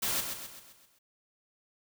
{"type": "noise with echo", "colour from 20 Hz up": "white", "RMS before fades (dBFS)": -31, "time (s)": [0.02, 0.21], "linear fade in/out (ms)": 10, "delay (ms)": 130, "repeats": 6, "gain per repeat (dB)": -6, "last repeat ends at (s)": 0.99, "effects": []}